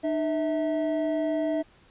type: tone pair together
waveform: triangle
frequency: 304.3 / 648 Hz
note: D#4 / E5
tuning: -38 / -30 cents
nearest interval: octave + minor second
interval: 1308 cents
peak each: -25 / -25 dBFS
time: 0.03-1.63 s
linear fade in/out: 20 ms
effects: pink hiss -58 dBFS RMS until 1.9 s + resampled to 8000 Hz